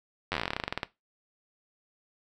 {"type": "slowing click train", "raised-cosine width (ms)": 0.3, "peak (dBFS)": -13, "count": 20, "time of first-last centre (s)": [0.32, 0.832], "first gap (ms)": 10, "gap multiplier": 1.1, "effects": ["noise-tail reverb RT60 0.2 s tail -17 dB re dry"]}